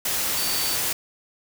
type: tone in noise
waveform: sine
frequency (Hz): 4557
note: C#8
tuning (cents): +47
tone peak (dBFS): -29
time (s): 0.37-0.76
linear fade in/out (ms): 5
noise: white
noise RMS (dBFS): -25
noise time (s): 0.05-0.93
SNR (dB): -7
effects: none